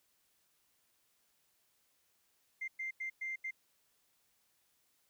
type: tone bursts at uneven times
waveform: sine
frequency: 2093 Hz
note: C7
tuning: in tune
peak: -36 dBFS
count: 5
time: 2.61-2.68 / 2.79-2.91 / 3-3.1 / 3.21-3.36 / 3.44-3.51 s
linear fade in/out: 10 ms
effects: tanh soft clip ceiling -32 dBFS + white hiss -75 dBFS RMS until 5.09 s